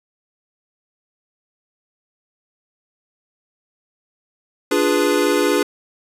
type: chord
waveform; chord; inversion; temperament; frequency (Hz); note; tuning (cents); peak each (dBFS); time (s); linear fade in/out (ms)
square; D diminished seventh; none; equal with one note detuned; 293.7 / 349.2 / 413.6 / 493.9; D4 / F4 / Ab4 / Cb5; 0 / 0 / -7 / 0; -21 / -22 / -20 / -22; 4.71-5.63; 5
effects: resampled to 32000 Hz + 8-bit